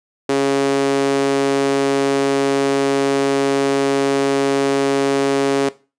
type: tone with high-pass filter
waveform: sawtooth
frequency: 138 Hz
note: C#3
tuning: 7 cents flat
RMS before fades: -17 dBFS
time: 0.29-5.69 s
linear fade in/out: 5 ms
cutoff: 350 Hz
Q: 3.2
effects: noise-tail reverb RT60 0.3 s tail -17 dB re dry + resampled to 22050 Hz